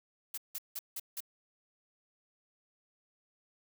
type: noise bursts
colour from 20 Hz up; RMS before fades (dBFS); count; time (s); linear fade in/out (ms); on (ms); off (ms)
blue; -39; 5; 0.34-1.205; 5; 37; 170
effects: none